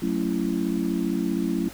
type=chord; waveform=sine; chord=F# minor seventh; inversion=none; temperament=just; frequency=185 / 222 / 277.5 / 333 Hz; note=F#3 / A3 / C#4 / E4; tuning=0 / +16 / +2 / +18 cents; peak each=-28 dBFS; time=0.02-1.69 s; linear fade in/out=5 ms; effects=pink hiss -43 dBFS RMS until 1.73 s